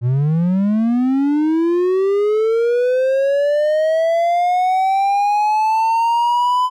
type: linear sweep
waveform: triangle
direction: up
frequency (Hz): 116.5 to 1011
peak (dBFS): -11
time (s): 0.01-6.7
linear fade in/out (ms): 50
effects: none